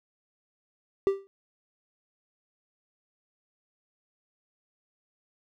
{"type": "tone with exponential decay", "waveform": "triangle", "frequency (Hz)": 392, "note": "G4", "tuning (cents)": 0, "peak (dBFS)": -15, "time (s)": [1.07, 1.27], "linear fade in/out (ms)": 0, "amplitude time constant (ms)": 42, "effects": []}